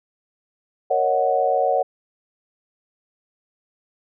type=chord; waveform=sine; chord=D# minor seventh; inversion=second; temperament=equal; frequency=466.2 / 554.4 / 622.3 / 740 Hz; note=A#4 / C#5 / D#5 / F#5; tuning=0 / 0 / 0 / 0 cents; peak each=-25 / -21 / -25 / -20 dBFS; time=0.9-1.83 s; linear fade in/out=10 ms; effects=none